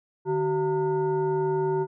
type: tone with frequency modulation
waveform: sine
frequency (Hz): 380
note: F#4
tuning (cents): +46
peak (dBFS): -22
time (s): 0.25-1.87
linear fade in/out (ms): 50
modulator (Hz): 531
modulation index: 0.78
effects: none